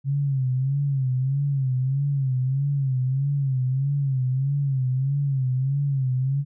sine tone with vibrato, 134.8 Hz, C#3, 48 cents flat, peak -20 dBFS, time 0.04-6.45 s, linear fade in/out 50 ms, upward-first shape sine, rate 1.6 Hz, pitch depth 96 cents each way, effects none

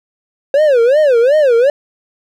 triangle tone with vibrato, 534 Hz, C5, 35 cents sharp, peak -5 dBFS, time 0.54-1.7 s, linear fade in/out 2 ms, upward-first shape sine, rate 2.7 Hz, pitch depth 260 cents each way, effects none

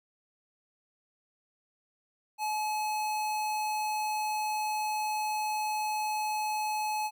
square tone, 854 Hz, G#5, 48 cents sharp, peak -30 dBFS, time 2.38-7.11 s, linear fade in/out 50 ms, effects none

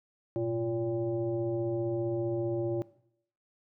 sine tone with frequency modulation, 346.6 Hz, F4, 13 cents flat, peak -28 dBFS, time 0.36-2.82 s, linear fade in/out 0 ms, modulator 226 Hz, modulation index 0.93, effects noise-tail reverb RT60 0.7 s tail -19 dB re dry

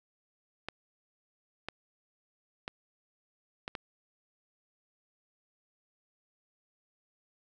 clicks, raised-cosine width 0.3 ms, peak -20 dBFS, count 5, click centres 0.686 / 1.686 / 2.679 / 3.679 / 3.752 s, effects none

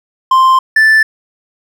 triangle tone pair in turn, 1046.5 / 1760 Hz, C6 / A6, 0 / 0 cents, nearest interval major sixth, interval 900 cents, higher second, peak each -3 dBFS, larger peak neither, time 0.31-0.59 / 0.76-1.03 s, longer first, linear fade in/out 5 ms, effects none

